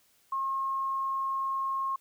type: tone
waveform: sine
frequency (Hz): 1077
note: C6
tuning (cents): +50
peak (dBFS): -28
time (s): 0.32-1.96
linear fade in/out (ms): 5
effects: white hiss -66 dBFS RMS until 2 s